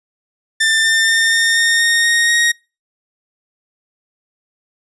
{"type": "tone with pitch steps", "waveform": "sawtooth", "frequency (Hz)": [1786, 1798.4, 1810.9, 1823.5, 1836.2, 1849, 1861.8, 1874.8], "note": ["A6", "A6", "A6", "A#6", "A#6", "A#6", "A#6", "A#6"], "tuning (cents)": [25, 37, 49, -39, -27, -15, -3, 9], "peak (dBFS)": -8, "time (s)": [0.6, 2.52], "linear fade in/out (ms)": 10, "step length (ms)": 240, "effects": ["noise-tail reverb RT60 0.3 s tail -26 dB re dry", "resampled to 24000 Hz"]}